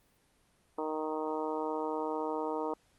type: harmonic tone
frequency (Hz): 155.56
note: D#3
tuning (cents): 0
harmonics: 2 / 3 / 4 / 5 / 6 / 7 / 8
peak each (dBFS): -38 / -36 / -41 / -42 / -38 / -46 / -46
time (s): 0.78-2.74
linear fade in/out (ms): 5
effects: pink hiss -69 dBFS RMS until 2.98 s + Opus 32 kbps